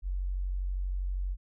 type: tone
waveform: sine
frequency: 46.25 Hz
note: F#1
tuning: in tune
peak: -29 dBFS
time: 0.02-1.37 s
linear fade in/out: 50 ms
effects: none

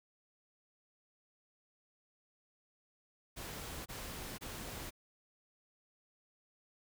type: noise bursts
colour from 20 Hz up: pink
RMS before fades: -45 dBFS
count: 3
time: 3.36-4.908 s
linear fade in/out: 20 ms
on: 500 ms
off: 24 ms
effects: none

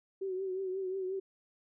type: tone with vibrato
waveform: sine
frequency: 378.2 Hz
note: F#4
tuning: 38 cents sharp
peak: -33 dBFS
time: 0.21-1.2 s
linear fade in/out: 10 ms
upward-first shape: triangle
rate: 5.6 Hz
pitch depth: 60 cents each way
effects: none

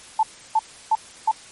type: tone bursts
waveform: sine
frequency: 880 Hz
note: A5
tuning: in tune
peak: -14 dBFS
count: 4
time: 0.19-1.314 s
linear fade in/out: 5 ms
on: 41 ms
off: 320 ms
effects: white hiss -44 dBFS RMS until 1.51 s + MP3 48 kbps

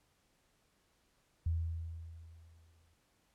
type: tone with exponential decay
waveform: sine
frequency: 82.41 Hz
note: E2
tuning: in tune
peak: -29 dBFS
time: 1.46-2.94 s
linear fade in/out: 5 ms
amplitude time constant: 320 ms
effects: pink hiss -74 dBFS RMS until 3.34 s + low-pass 12000 Hz 12 dB/octave

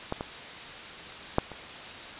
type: clicks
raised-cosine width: 1 ms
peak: -15 / -18 / -7 / -26 dBFS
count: 4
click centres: 0.124 / 0.209 / 1.384 / 1.517 s
effects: white hiss -41 dBFS RMS until 2.19 s + resampled to 8000 Hz

